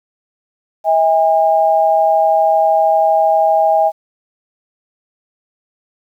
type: tone pair together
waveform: sine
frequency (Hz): 643.7 / 811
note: E5 / G#5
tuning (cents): -41 / -41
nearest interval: major third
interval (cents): 400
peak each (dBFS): -12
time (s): 0.84-3.92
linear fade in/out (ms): 50
effects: 8-bit